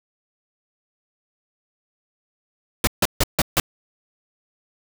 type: noise bursts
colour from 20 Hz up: pink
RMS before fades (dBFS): -17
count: 5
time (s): 2.84-3.6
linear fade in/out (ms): 2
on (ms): 32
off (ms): 150
effects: none